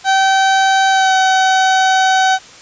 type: tone with pitch glide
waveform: 30% pulse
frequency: 771 to 757.8 Hz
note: G5 to F#5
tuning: -29 to +41 cents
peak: -7 dBFS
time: 0.04-2.39 s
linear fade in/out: 50 ms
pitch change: -30 cents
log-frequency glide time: 0.9-1.14 s
effects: white hiss -38 dBFS RMS until 2.61 s + resampled to 16000 Hz